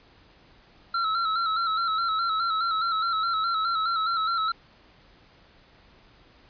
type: tone with vibrato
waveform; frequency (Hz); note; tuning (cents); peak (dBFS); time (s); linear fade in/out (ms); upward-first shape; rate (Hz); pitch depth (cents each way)
square; 1331; E6; +16; -24; 0.94-4.52; 5; square; 4.8; 45
effects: pink hiss -56 dBFS RMS until 6.49 s + resampled to 11025 Hz